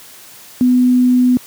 sine tone, 250 Hz, B3, 21 cents sharp, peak -8 dBFS, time 0.61-1.37 s, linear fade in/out 0 ms, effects white hiss -39 dBFS RMS until 1.46 s + high-pass 80 Hz 12 dB/octave

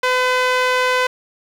sawtooth tone with band-pass filter, 506 Hz, B4, 42 cents sharp, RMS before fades -17 dBFS, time 0.03-1.07 s, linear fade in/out 5 ms, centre 1700 Hz, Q 0.71, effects 7-bit

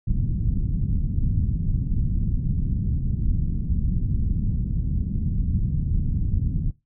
pink low-pass noise, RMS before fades -23 dBFS, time 0.07-6.71 s, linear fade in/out 10 ms, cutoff 190 Hz, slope 24 dB/octave, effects noise-tail reverb RT60 0.2 s tail -17 dB re dry

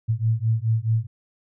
sine beating tone pair, 110 / 114.7 Hz, A2 / A#2, 0 / -28 cents, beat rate 4.7 Hz, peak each -22 dBFS, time 0.08-1.07 s, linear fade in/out 20 ms, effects none

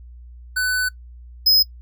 square tone pair in turn, 1500 / 5080 Hz, F#6 / D#8, +23 / +35 cents, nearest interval octave + major sixth, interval 2112 cents, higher second, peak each -19 / -11 dBFS, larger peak second, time 0.56-0.89 / 1.46-1.63 s, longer first, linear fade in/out 10 ms, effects noise-tail reverb RT60 0.1 s tail -23 dB re dry + added 60 Hz sine -38 dBFS peak until 1.81 s

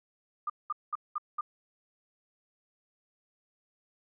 sine tone bursts, 1209 Hz, D6, 50 cents sharp, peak -29 dBFS, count 5, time 0.47-1.41 s, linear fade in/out 5 ms, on 28 ms, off 200 ms, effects none

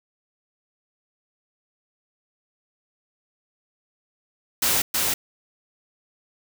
white noise with echo, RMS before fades -21 dBFS, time 4.62-4.82 s, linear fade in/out 5 ms, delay 320 ms, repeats 1, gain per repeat -2 dB, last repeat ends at 5.14 s, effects none

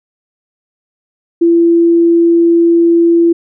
sine tone, 337.8 Hz, E4, 42 cents sharp, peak -5 dBFS, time 1.41-3.33 s, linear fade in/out 10 ms, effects none

